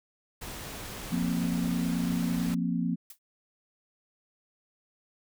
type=noise; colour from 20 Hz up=pink; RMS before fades=-40 dBFS; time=0.41-2.55 s; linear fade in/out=10 ms
type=chord; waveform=sine; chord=F suspended fourth; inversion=none; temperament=just; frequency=174.61 / 232.8 / 261.9 Hz; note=F3 / Bb3 / C4; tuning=0 / -2 / +2 cents; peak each=-29 / -31 / -32 dBFS; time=1.11-2.96 s; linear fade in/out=20 ms
type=noise with exponential decay; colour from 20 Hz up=blue; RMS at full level=-40 dBFS; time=3.1-3.19 s; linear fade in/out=5 ms; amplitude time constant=18 ms
effects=none